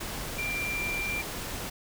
sine tone in noise, 2369 Hz, D7, 14 cents sharp, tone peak -30 dBFS, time 0.38-1.22 s, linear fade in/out 10 ms, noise pink, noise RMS -36 dBFS, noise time 0-1.7 s, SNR +3 dB, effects none

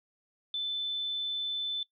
sine tone, 3520 Hz, A7, in tune, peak -30 dBFS, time 0.54-1.83 s, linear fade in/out 2 ms, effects noise-tail reverb RT60 0.1 s tail -20 dB re dry

